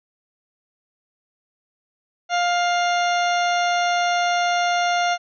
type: harmonic tone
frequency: 703 Hz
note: F5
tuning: 11 cents sharp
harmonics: 1 / 2 / 3 / 4 / 5 / 6 / 8 / 9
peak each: -19 / -25 / -29 / -31 / -33 / -35 / -37 / -38 dBFS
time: 2.29-5.18 s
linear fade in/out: 50 ms
effects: none